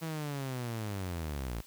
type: linear sweep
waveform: sawtooth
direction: down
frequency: 164.81 to 53.1 Hz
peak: -31 dBFS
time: 0.01-1.62 s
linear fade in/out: 20 ms
effects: white hiss -56 dBFS RMS until 1.66 s